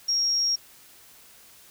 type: tone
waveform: sine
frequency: 5588 Hz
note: F8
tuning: in tune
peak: -21 dBFS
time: 0.08-0.56 s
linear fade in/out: 10 ms
effects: white hiss -52 dBFS RMS until 1.7 s